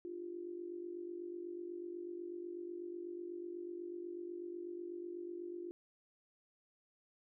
sine tone with amplitude modulation, 349.2 Hz, F4, in tune, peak -39 dBFS, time 0.05-5.71 s, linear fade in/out 0 ms, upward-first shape sine, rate 48.1 Hz, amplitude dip 70%, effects none

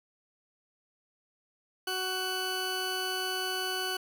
20% pulse tone pair together, 372.9 / 1491.6 Hz, F#4 / F#6, +14 / +14 cents, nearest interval 2 octaves, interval 2400 cents, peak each -30 / -28 dBFS, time 1.87-3.97 s, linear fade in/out 5 ms, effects none

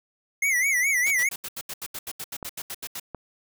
square tone with vibrato, 2093 Hz, C7, in tune, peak -21 dBFS, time 0.42-1.29 s, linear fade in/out 5 ms, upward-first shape sine, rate 4.8 Hz, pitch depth 140 cents each way
white noise bursts, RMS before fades -34 dBFS, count 16, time 1.06-2.998 s, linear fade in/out 5 ms, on 48 ms, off 78 ms
clicks, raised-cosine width 1 ms, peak -20 dBFS, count 2, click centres 2.428 / 3.147 s
effects none

